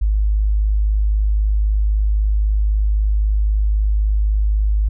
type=tone; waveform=sine; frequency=51.91 Hz; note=G#1; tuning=in tune; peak=-13 dBFS; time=0.01-4.89 s; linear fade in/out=10 ms; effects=none